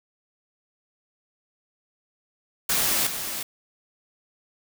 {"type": "noise with echo", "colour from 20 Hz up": "white", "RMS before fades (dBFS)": -23, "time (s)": [2.69, 3.07], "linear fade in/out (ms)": 5, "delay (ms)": 360, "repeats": 1, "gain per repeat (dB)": -8, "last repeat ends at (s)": 3.43, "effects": []}